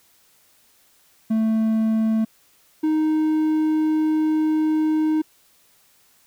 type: tone pair in turn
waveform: triangle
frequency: 221.1 / 311.2 Hz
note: A3 / D#4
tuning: +9 / 0 cents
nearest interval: tritone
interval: 591 cents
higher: second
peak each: -15 dBFS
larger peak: neither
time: 1.3-2.25 / 2.83-5.22 s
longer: second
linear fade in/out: 10 ms
effects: white hiss -58 dBFS RMS until 6.26 s